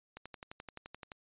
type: click train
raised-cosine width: 0.3 ms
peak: -29 dBFS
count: 12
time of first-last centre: 0.17-1.118 s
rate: 11.6 Hz
effects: resampled to 8000 Hz